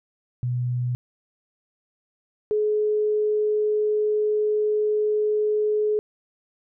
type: tone pair in turn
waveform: sine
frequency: 123.47 / 424 Hz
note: B2 / G#4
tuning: 0 / +36 cents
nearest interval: octave + major sixth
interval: 2136 cents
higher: second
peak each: -22 / -19 dBFS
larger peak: second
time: 0.43-0.95 / 2.51-5.99 s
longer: second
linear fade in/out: 0 ms
effects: none